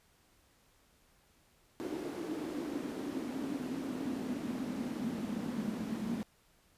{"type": "noise with high-pass filter sweep", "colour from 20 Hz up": "brown", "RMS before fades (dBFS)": -38, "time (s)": [1.8, 6.23], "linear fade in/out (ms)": 0, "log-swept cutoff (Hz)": [320, 210], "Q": 5.4, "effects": ["pink hiss -68 dBFS RMS until 6.77 s", "resampled to 32000 Hz"]}